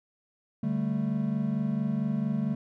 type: chord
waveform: triangle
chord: D suspended fourth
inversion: none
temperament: just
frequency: 146.83 / 195.78 / 220.2 Hz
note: D3 / G3 / A3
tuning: 0 / -2 / +2 cents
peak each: -30 / -29 / -27 dBFS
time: 0.63-2.55 s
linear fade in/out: 5 ms
effects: none